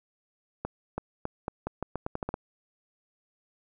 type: accelerating click train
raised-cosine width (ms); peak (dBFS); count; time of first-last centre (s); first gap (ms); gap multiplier
1; -17; 12; 0.65-2.341; 330; 0.83
effects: none